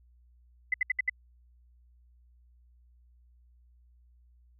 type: tone bursts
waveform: sine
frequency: 2016 Hz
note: B6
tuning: 35 cents sharp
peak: -23 dBFS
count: 5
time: 0.72-1.097 s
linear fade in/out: 5 ms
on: 21 ms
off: 68 ms
effects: added 60 Hz sine -58 dBFS peak until 4.59 s